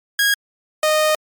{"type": "tone pair in turn", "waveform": "sawtooth", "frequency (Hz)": [1642, 617.2], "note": ["G#6", "D#5"], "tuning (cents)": [-20, -14], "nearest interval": "octave + perfect fourth", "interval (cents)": 1694, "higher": "first", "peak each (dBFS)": -10, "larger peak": "neither", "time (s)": [[0.19, 0.34], [0.83, 1.15]], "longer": "second", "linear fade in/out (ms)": 2, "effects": ["MP3 96 kbps"]}